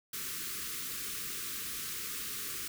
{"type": "band-stop noise", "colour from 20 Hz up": "white", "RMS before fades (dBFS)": -39, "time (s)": [0.13, 2.68], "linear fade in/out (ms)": 5, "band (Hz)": [480, 1100], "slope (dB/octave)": 96, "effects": []}